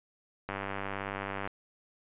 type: click train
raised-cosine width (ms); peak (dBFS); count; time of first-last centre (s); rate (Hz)
0.5; -20; 98; 0.49-1.475; 98.5
effects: resampled to 8000 Hz